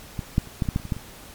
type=clicks; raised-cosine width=5 ms; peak=-15 / -6 / -29 / -10 / -29 / -11 / -10 / -29 / -22 / -11 / -23 dBFS; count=11; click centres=0.192 / 0.381 / 0.473 / 0.622 / 0.655 / 0.688 / 0.761 / 0.799 / 0.853 / 0.922 / 0.966 s; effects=pink hiss -44 dBFS RMS until 1.34 s + MP3 96 kbps